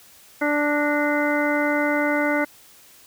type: harmonic tone with a mistuned harmonic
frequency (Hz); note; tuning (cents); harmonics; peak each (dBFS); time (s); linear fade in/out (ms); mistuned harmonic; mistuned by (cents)
293.7; D4; 0; 1 / 2 / 3 / 4 / 5 / 6 / 7; -23 / -24 / -29 / -33 / -26 / -35 / -27; 0.41-2.45; 10; 6; +86
effects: white hiss -50 dBFS RMS until 3.06 s